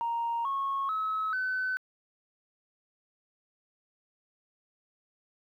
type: tone with pitch steps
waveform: sine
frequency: 932.3 / 1096 / 1288.4 / 1514.5 Hz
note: A#5 / C#6 / E6 / F#6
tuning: 0 / -20 / -40 / +40 cents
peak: -27 dBFS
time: 0.01-1.77 s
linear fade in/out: 0 ms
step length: 440 ms
effects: tanh soft clip ceiling -24 dBFS + 11-bit